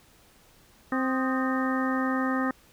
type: harmonic tone with a mistuned harmonic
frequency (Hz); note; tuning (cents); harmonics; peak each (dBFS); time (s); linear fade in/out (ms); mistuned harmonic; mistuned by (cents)
261.6; C4; 0; 1 / 2 / 3 / 4 / 5 / 6 / 7; -26 / -34 / -36 / -37 / -32 / -39 / -34; 0.92-2.51; 2; 5; -80
effects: pink hiss -58 dBFS RMS until 2.72 s